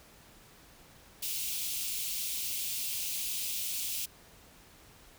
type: high-pass noise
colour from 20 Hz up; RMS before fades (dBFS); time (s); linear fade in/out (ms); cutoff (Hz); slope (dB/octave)
white; -35; 1.22-4.06; 10; 2400; 48
effects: pink hiss -57 dBFS RMS until 5.18 s